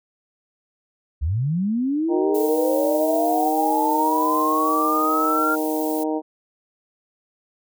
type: linear sweep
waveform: sine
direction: up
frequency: 64.1 to 1400 Hz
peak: -19 dBFS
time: 1.21-5.56 s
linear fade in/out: 20 ms
type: harmonic tone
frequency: 155.56 Hz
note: D#3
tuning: in tune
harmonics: 2 / 3 / 4 / 5 / 6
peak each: -23 / -27 / -29 / -31 / -33 dBFS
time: 2.08-6.22 s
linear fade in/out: 50 ms
type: noise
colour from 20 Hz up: violet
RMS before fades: -34 dBFS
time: 2.34-6.04 s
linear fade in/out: 10 ms
effects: none